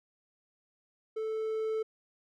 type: tone with level ramp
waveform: triangle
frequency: 439.2 Hz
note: A4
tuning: 3 cents flat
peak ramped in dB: -30 to -27 dBFS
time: 1.16-1.83 s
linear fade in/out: 10 ms
effects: none